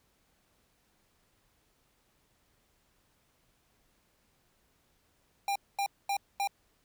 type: tone bursts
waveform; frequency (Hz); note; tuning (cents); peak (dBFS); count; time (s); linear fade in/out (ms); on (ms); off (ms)
square; 799; G5; +33; -29; 4; 5.48-6.474; 2; 76; 230
effects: pink hiss -71 dBFS RMS until 6.84 s